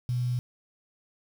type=tone with quantisation; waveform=sine; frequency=123.47 Hz; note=B2; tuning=in tune; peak=-25 dBFS; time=0.09-0.39 s; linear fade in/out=0 ms; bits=8; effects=none